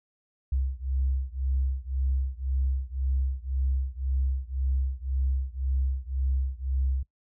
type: beating tone pair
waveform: sine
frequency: 65.41 / 67.31 Hz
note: C2 / C2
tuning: 0 / +50 cents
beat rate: 1.9 Hz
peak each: -27 / -28 dBFS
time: 0.52-7.03 s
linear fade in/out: 5 ms
effects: noise-tail reverb RT60 0.1 s tail -20 dB re dry + tanh soft clip ceiling -18 dBFS